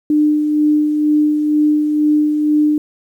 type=tone with tremolo; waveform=sine; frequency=300.7 Hz; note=D4; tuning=41 cents sharp; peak=-9 dBFS; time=0.1-2.78 s; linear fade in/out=2 ms; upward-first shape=sine; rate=2.1 Hz; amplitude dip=40%; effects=8-bit